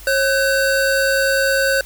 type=tone pair together; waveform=square; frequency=543 / 1519.1 Hz; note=C#5 / F#6; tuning=-36 / +45 cents; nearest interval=octave + tritone; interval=1781 cents; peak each=-18 dBFS; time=0.07-1.81 s; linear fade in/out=2 ms; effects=added 50 Hz sine -38 dBFS peak until 1.85 s + white hiss -41 dBFS RMS until 1.85 s